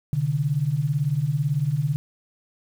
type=beating tone pair; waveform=sine; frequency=130.81 / 148.81 Hz; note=C3 / D3; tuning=0 / +23 cents; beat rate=18 Hz; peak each=-25 / -22 dBFS; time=0.13-1.96 s; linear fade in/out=0 ms; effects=8-bit